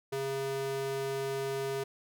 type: tone with high-pass filter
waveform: square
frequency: 136.1 Hz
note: C#3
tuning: 31 cents flat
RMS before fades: -34 dBFS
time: 0.12-1.84 s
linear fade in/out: 10 ms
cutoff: 300 Hz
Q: 5.5
effects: none